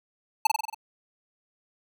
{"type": "tone with echo", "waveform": "square", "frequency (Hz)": 874, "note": "A5", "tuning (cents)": -12, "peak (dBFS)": -17, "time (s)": [0.45, 0.47], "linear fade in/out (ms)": 5, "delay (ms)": 46, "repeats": 6, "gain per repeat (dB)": -3, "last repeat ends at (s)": 0.746, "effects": []}